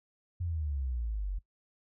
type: exponential sweep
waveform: sine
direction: down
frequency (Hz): 90 to 44.52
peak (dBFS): -31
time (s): 0.4-1.39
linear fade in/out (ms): 10
effects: noise-tail reverb RT60 0.1 s tail -19 dB re dry